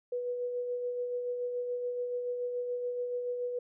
sine tone with tremolo, 490.4 Hz, B4, 12 cents flat, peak -30 dBFS, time 0.12-3.59 s, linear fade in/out 5 ms, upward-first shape sine, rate 7 Hz, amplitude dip 35%, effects none

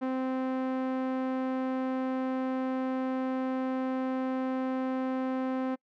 sawtooth tone with low-pass filter, 260 Hz, C4, 11 cents flat, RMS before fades -31 dBFS, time 0.01-5.76 s, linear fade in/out 20 ms, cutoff 1400 Hz, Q 0.6, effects noise-tail reverb RT60 0.1 s tail -26 dB re dry

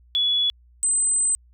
sine tone pair in turn, 3400 / 8122 Hz, G#7 / B8, +40 / +48 cents, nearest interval octave + minor third, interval 1508 cents, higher second, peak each -18 dBFS, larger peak neither, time 0.15-0.5 / 0.83-1.35 s, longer second, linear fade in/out 0 ms, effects added 60 Hz sine -51 dBFS peak until 1.53 s

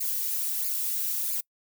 violet noise with flanger, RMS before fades -29 dBFS, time 0-1.41 s, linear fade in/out 10 ms, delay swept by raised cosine 0.43 to 4.53 ms, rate 1.5 Hz, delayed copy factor +1, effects noise-tail reverb RT60 0.1 s tail -25 dB re dry

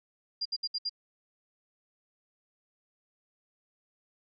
sine tone bursts, 4800 Hz, D8, 37 cents sharp, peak -29 dBFS, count 5, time 0.41-0.895 s, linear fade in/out 10 ms, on 45 ms, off 65 ms, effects none

